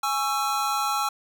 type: chord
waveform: square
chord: C# minor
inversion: second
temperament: equal with one note detuned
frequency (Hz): 830.6 / 1108.7 / 1336.1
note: G#5 / C#6 / E6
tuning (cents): 0 / 0 / +23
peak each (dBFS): -28 / -32 / -27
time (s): 0.03-1.09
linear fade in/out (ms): 5
effects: none